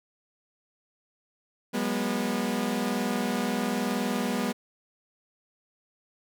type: tone cluster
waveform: sawtooth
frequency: 182.4 / 203.4 / 243.3 Hz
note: F#3 / G#3 / B3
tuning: -24 / -36 / -26 cents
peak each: -32 / -26 / -25 dBFS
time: 1.73-4.53 s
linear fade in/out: 20 ms
effects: none